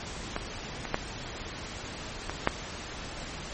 clicks, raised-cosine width 0.5 ms, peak -15 / -19 / -10 / -16 / -6 dBFS, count 5, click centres 0.364 / 0.853 / 0.944 / 2.296 / 2.474 s, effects pink hiss -39 dBFS RMS until 3.53 s + MP3 32 kbps

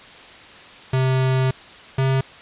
square tone pair in turn, 130.81 / 133.25 Hz, C3 / C3, 0 / +32 cents, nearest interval unison, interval 32 cents, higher second, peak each -17 dBFS, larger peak neither, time 0.93-1.51 / 1.98-2.21 s, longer first, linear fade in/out 5 ms, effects white hiss -42 dBFS RMS until 2.41 s + resampled to 8000 Hz

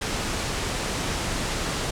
pink low-pass noise, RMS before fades -28 dBFS, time 0.01-1.91 s, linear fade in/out 10 ms, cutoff 9000 Hz, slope 24 dB/octave, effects none

